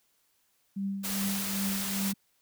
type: tone with tremolo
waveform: sine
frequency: 196.5 Hz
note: G3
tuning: 4 cents sharp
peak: -28 dBFS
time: 0.76-2.14 s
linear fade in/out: 10 ms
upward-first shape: triangle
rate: 2.5 Hz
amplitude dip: 70%
type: noise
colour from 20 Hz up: white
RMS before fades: -34 dBFS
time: 1.03-2.13 s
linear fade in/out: 20 ms
effects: white hiss -71 dBFS RMS until 2.41 s